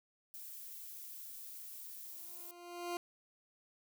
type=noise; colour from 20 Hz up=violet; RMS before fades=-49 dBFS; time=0.34-2.51 s; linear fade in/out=0 ms
type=tone with exponential growth; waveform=20% pulse; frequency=349.2 Hz; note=F4; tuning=in tune; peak=-31 dBFS; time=2.05-2.97 s; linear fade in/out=1 ms; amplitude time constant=200 ms
effects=none